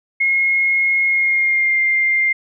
sine tone with pitch glide, 2157 to 2104 Hz, C#7 to C7, -48 to +9 cents, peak -13 dBFS, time 0.2-2.33 s, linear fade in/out 10 ms, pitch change -43 cents, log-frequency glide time 1.06-1.8 s, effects none

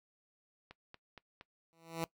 click train, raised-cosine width 0.3 ms, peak -34 dBFS, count 4, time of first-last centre 0.71-1.411 s, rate 4.28 Hz
10% pulse tone with exponential growth, 164.81 Hz, E3, in tune, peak -24 dBFS, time 1.73-2.04 s, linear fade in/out 0 ms, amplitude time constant 67 ms
effects noise-tail reverb RT60 0.1 s tail -20 dB re dry

